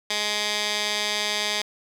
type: tone with band-pass filter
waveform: 15% pulse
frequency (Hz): 209.2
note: G#3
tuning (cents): +13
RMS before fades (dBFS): -26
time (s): 0.1-1.62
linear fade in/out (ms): 5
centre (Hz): 4000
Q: 1.3
effects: none